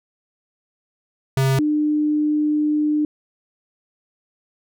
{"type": "tone pair in turn", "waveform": ["square", "sine"], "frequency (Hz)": [134, 300.8], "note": ["C3", "D4"], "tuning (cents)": [42, 42], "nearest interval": "octave + major second", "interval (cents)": 1400, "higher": "second", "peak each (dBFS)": -16, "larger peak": "neither", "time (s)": [[1.37, 1.59], [1.59, 3.05]], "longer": "second", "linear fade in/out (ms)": 2, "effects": []}